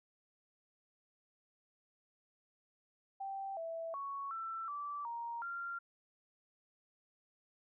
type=tone with pitch steps; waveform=sine; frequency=781 / 659 / 1112 / 1336 / 1161 / 936 / 1385 Hz; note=G5 / E5 / C#6 / E6 / D6 / A#5 / F6; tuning=-7 / -1 / +5 / +23 / -20 / +7 / -15 cents; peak=-39 dBFS; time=3.2-5.79 s; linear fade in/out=10 ms; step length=370 ms; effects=none